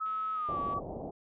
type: tone with pitch glide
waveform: sine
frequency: 1290 to 1142.6 Hz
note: E6 to D6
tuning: -38 to -48 cents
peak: -31 dBFS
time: 0-0.8 s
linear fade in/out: 20 ms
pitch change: -210 cents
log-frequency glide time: 0.34-0.59 s
type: click train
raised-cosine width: 0.2 ms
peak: -40 dBFS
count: 160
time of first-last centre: 0.06-0.737 s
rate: 235 Hz
type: low-pass noise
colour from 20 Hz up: white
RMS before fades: -40 dBFS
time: 0.48-1.11 s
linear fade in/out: 10 ms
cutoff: 770 Hz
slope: 48 dB/octave
effects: resampled to 8000 Hz